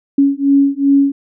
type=beating tone pair; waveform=sine; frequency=277.2 / 279.8 Hz; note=C#4 / C#4; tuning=0 / +16 cents; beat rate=2.6 Hz; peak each=-12 dBFS; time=0.18-1.12 s; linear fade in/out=5 ms; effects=none